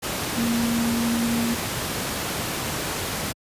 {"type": "tone in noise", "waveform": "sine", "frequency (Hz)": 233.1, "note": "A#3", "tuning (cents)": 0, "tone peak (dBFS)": -21, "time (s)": [0.36, 1.55], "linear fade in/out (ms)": 20, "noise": "pink", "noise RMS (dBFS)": -27, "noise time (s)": [0.02, 3.33], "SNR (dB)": 3, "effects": ["high-pass 80 Hz 12 dB/octave", "resampled to 32000 Hz"]}